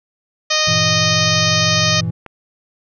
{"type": "harmonic tone", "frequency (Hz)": 618, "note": "D#5", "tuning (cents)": -12, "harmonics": [1, 2, 3, 4, 5, 6, 7, 8, 9, 10], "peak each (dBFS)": [-23, -23, -23, -23, -23, -23, -23, -23, -23, -23], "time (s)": [0.5, 2.01], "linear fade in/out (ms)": 10}
{"type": "chord", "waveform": "triangle", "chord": "E diminished", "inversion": "first", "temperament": "just", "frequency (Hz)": [98.89, 118.67, 164.81], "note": ["G2", "Bb2", "E3"], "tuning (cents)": [16, 31, 0], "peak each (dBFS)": [-22, -21, -19], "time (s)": [0.67, 2.11], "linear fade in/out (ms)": 10}
{"type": "click", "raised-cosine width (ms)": 0.5, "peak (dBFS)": -18, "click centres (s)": 2.263}
{"effects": []}